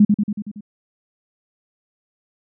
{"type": "tone with echo", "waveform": "sine", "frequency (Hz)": 207.7, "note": "G#3", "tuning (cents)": 0, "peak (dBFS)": -7, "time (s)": [0, 0.05], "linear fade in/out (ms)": 5, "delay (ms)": 93, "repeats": 6, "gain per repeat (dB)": -4, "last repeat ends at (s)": 0.608, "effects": []}